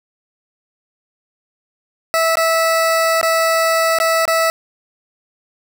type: tone with dropouts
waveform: 20% pulse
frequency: 654 Hz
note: E5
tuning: 14 cents flat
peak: -8 dBFS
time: 2.14-4.5 s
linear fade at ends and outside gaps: 0 ms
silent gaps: 2.355-2.371 / 3.213-3.229 / 3.987-4.001 / 4.254-4.278 s
effects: none